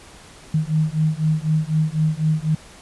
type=beating tone pair; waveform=sine; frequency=154.2 / 158.2 Hz; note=D#3 / D#3; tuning=-15 / +29 cents; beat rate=4 Hz; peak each=-20 dBFS; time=0.54-2.55 s; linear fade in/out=5 ms; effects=pink hiss -44 dBFS RMS until 2.81 s + resampled to 24000 Hz